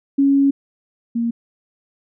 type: tone pair in turn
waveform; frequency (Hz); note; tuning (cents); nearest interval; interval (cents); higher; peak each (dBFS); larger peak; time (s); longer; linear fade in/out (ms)
sine; 277.2 / 233.1; C#4 / A#3; 0 / 0; minor third; 300; first; -11 / -17; first; 0.18-0.51 / 1.15-1.31; first; 10
effects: none